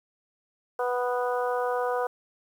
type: harmonic tone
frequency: 246.9 Hz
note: B3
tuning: in tune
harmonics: 2 / 3 / 4 / 5 / 6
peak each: -27 / -31 / -33 / -35 / -37 dBFS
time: 0.79-2.07 s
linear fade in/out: 5 ms
effects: 9-bit